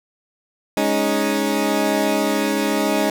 20% pulse chord, Ab suspended fourth, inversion none, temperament equal, 207.7 / 277.2 / 311.1 Hz, Ab3 / Db4 / Eb4, 0 / 0 / 0 cents, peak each -17 dBFS, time 0.77-3.1 s, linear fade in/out 2 ms, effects none

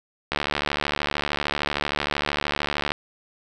click train, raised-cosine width 0.3 ms, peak -7 dBFS, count 191, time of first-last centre 0.32-2.919 s, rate 73.1 Hz, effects none

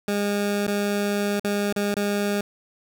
20% pulse tone with dropouts, 203.9 Hz, G#3, 32 cents flat, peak -17 dBFS, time 0.08-2.41 s, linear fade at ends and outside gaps 2 ms, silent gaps 0.668-0.678 / 1.396-1.445 / 1.726-1.762 / 1.942-1.967 s, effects none

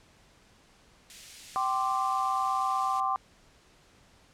white high-pass noise, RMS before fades -45 dBFS, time 1.1-3 s, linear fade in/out 0 ms, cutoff 1900 Hz, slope 24 dB/octave
sine chord, G suspended fourth, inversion none, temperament equal with one note detuned, 773.6 / 1046.5 / 1174.7 Hz, G5 / C6 / D6, -23 / 0 / 0 cents, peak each -30 dBFS, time 1.56-3.16 s, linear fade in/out 0 ms
effects pink hiss -60 dBFS RMS until 4.33 s + low-pass 8000 Hz 12 dB/octave

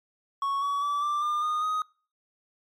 triangle tone with pitch steps, 1108.7 / 1131.3 / 1154.4 / 1178 / 1202.1 / 1226.6 / 1251.7 Hz, C#6 / C#6 / D6 / D6 / D6 / D#6 / D#6, 0 / +35 / -30 / +5 / +40 / -25 / +10 cents, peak -23 dBFS, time 0.42-1.82 s, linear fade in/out 2 ms, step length 200 ms, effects noise-tail reverb RT60 0.4 s tail -25 dB re dry + MP3 64 kbps

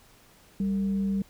sine tone with frequency modulation, 196 Hz, G3, in tune, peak -24 dBFS, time 0.6-1.22 s, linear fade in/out 2 ms, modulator 257 Hz, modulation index 0.22, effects pink hiss -57 dBFS RMS until 1.29 s

